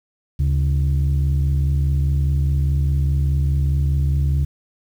sine tone pair together, 73.42 / 138.29 Hz, D2 / C#3, 0 / -4 cents, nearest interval major seventh, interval 1096 cents, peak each -15 / -18 dBFS, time 0.39-4.45 s, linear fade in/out 10 ms, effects tanh soft clip ceiling -12 dBFS + 8-bit

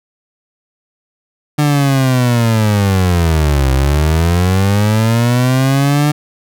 30% pulse linear two-way sweep, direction down then up, 150 to 64.9 to 150 Hz, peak -7 dBFS, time 1.58-6.12 s, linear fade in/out 10 ms, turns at 3.71 s, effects none

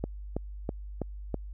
click train, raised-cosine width 2 ms, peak -17 dBFS, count 5, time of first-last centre 0.04-1.343 s, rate 3.07 Hz, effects added 50 Hz sine -38 dBFS peak until 1.53 s

